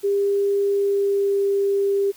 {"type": "tone with pitch glide", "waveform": "sine", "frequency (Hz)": [400.5, 397.7], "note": ["G4", "G4"], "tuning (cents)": [37, 25], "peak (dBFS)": -17, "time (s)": [0.03, 2.12], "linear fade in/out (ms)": 20, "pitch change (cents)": -12, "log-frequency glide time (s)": [0.69, 1.45], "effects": ["white hiss -49 dBFS RMS until 2.16 s"]}